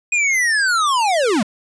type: linear sweep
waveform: square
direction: down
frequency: 2489 to 187 Hz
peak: -15 dBFS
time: 0.12-1.43 s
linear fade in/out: 5 ms
effects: resampled to 22050 Hz